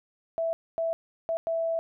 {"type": "tone bursts at uneven times", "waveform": "sine", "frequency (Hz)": 659.3, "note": "E5", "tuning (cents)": 0, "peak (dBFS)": -25, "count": 4, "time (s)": [[0.38, 0.53], [0.78, 0.93], [1.29, 1.37], [1.47, 1.79]], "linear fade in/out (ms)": 0, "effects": []}